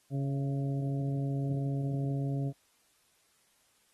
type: harmonic tone with a mistuned harmonic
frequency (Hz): 138.59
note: C#3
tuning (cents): 0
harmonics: 1 / 2 / 3 / 4 / 5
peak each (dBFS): -30 / -37 / -44 / -47 / -47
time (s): 0.1-2.53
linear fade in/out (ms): 50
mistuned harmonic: 5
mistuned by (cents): -32
effects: white hiss -69 dBFS RMS until 3.93 s + AAC 32 kbps